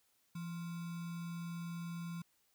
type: tone with sample-and-hold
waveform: sine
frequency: 170 Hz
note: F3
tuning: 46 cents flat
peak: -40 dBFS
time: 0.35-2.22 s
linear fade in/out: 5 ms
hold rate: 1225 Hz
effects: white hiss -75 dBFS RMS until 2.54 s